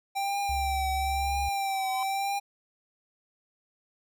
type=tone with vibrato; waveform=square; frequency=784 Hz; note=G5; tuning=in tune; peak=-28 dBFS; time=0.15-2.4 s; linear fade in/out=20 ms; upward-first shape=triangle; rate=1 Hz; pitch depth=48 cents each way
type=tone with pitch glide; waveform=sine; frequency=68.6 to 69.04 Hz; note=C#2 to C#2; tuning=-17 to -6 cents; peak=-31 dBFS; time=0.49-1.49 s; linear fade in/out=5 ms; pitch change=+11 cents; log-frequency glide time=0.75-1.37 s
type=tone with exponential growth; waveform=triangle; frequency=1023 Hz; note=C6; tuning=39 cents flat; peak=-30 dBFS; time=1.57-2.03 s; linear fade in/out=1 ms; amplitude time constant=100 ms
effects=none